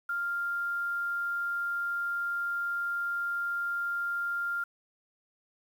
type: tone with quantisation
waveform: sine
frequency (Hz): 1396.9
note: F6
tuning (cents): 0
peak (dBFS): -29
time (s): 0.09-4.64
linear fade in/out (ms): 5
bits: 9
effects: none